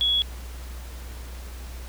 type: tone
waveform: sine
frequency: 3360 Hz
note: G#7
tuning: 19 cents sharp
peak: -19 dBFS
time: 0.01-0.22 s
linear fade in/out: 0 ms
effects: added 61 Hz sine -35 dBFS peak until 1.88 s + pink hiss -45 dBFS RMS until 1.88 s